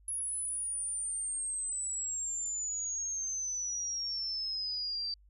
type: exponential sweep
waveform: sine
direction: down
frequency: 10548 to 4643 Hz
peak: -33 dBFS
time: 0.08-5.14 s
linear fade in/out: 2 ms
effects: added 50 Hz sine -58 dBFS peak until 5.29 s